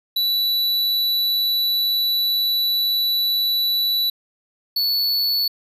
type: tone pair in turn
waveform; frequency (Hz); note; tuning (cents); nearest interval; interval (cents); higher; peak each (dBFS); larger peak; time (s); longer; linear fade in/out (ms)
square; 3951 / 4435; B7 / C#8; 0 / 0; major second; 200; second; -18; neither; 0.16-4.1 / 4.76-5.48; first; 5
effects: resampled to 32000 Hz